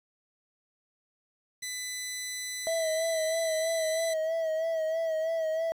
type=tone; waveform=10% pulse; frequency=2000 Hz; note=B6; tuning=21 cents sharp; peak=-24 dBFS; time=1.62-4.14 s; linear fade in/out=10 ms
type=tone with vibrato; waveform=triangle; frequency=645 Hz; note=E5; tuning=38 cents flat; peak=-25 dBFS; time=2.67-5.72 s; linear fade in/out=0 ms; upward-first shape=sine; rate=3.1 Hz; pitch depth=41 cents each way
effects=low-pass 10000 Hz 12 dB/octave + 9-bit